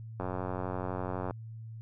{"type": "click train", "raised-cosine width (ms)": 1, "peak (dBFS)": -21, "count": 103, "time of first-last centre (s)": [0.2, 1.309], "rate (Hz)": 92, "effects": ["added 112 Hz sine -41 dBFS peak until 1.81 s"]}